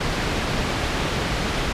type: low-pass noise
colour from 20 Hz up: pink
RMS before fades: -24 dBFS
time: 0-1.73 s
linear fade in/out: 10 ms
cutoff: 4300 Hz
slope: 12 dB/octave
effects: resampled to 32000 Hz